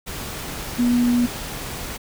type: tone in noise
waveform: sine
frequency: 242.4 Hz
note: B3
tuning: 32 cents flat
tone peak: -15 dBFS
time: 0.78-1.27 s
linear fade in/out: 20 ms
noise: pink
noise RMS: -31 dBFS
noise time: 0.06-1.98 s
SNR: +13 dB
effects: none